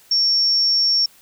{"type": "tone", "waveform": "sine", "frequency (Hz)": 5480, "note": "F8", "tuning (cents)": -34, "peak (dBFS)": -14, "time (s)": [0.11, 1.06], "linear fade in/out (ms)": 5, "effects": ["white hiss -51 dBFS RMS until 1.21 s"]}